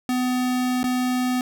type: tone with dropouts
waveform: square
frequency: 251.4 Hz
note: B3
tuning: 31 cents sharp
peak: -21 dBFS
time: 0.09-1.41 s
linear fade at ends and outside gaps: 1 ms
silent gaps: 0.831-0.841 s
effects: none